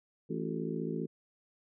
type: harmonic tone with a mistuned harmonic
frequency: 55 Hz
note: A1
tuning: in tune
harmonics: 3 / 4 / 5 / 6 / 7 / 8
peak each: -38 / -39 / -40 / -41 / -41 / -42 dBFS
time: 0.29-1.07 s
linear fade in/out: 20 ms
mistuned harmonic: 6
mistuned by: +99 cents
effects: none